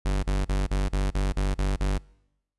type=tone bursts; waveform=45% pulse; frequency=48.41 Hz; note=G1; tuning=21 cents flat; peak=-22 dBFS; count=9; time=0.05-1.982 s; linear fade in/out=10 ms; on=180 ms; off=39 ms; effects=noise-tail reverb RT60 0.9 s tail -25 dB re dry + resampled to 24000 Hz